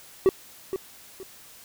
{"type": "tone with echo", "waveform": "triangle", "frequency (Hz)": 381.9, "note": "G4", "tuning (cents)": -45, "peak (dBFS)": -12, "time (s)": [0.26, 0.29], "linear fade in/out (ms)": 0, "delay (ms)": 470, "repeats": 2, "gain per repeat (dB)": -11, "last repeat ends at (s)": 1.23, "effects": ["white hiss -49 dBFS RMS until 1.64 s"]}